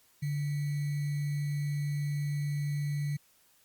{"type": "tone with sample-and-hold", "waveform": "sine", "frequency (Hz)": 145.6, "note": "D3", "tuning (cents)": -15, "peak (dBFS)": -29, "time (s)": [0.22, 3.17], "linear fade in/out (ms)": 10, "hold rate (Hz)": 2100, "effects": ["white hiss -65 dBFS RMS until 3.64 s", "Opus 48 kbps"]}